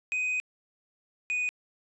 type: tone pair in turn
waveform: triangle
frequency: 2503 / 2481 Hz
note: D#7 / D#7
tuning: +10 / -6 cents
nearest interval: unison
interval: 16 cents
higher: first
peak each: -25 dBFS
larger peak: neither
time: 0.12-0.4 / 1.3-1.49 s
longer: first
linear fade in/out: 0 ms
effects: resampled to 22050 Hz + 11-bit